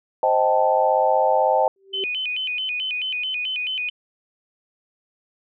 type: chord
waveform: sine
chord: A half-diminished seventh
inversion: first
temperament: equal with one note detuned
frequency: 523.3 / 624.8 / 784 / 880 Hz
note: C5 / Eb5 / G5 / A5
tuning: 0 / +7 / 0 / 0 cents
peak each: -21 dBFS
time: 0.23-1.68 s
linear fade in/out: 2 ms
type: tone with exponential growth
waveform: sine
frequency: 388.3 Hz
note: G4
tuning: 16 cents flat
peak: -24 dBFS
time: 1.76-2.04 s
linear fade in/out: 2 ms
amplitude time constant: 60 ms
type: tone with vibrato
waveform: sine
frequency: 2748 Hz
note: F7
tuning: 29 cents flat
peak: -23 dBFS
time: 1.93-3.9 s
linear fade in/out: 10 ms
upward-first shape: square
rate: 4.6 Hz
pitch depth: 180 cents each way
effects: none